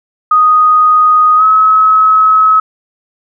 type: tone with pitch glide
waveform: sine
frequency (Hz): 1244.5 to 1283.9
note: D#6 to E6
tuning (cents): 0 to -46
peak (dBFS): -4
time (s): 0.31-2.6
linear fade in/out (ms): 5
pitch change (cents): +54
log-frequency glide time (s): 1.37-1.43
effects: none